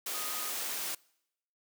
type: tone in noise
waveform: sine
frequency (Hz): 1244.5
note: D#6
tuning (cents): 0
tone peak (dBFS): -44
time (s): 0.14-0.5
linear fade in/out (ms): 5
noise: white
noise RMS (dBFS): -36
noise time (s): 0.06-0.95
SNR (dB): -11
effects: noise-tail reverb RT60 0.8 s tail -25 dB re dry + high-pass 300 Hz 12 dB/octave